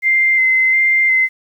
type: tone with vibrato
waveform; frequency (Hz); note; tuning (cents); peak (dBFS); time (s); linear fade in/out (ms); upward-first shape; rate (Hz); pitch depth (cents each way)
sine; 2077; C7; -13; -10; 0.02-1.29; 50; square; 1.4; 15
effects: 8-bit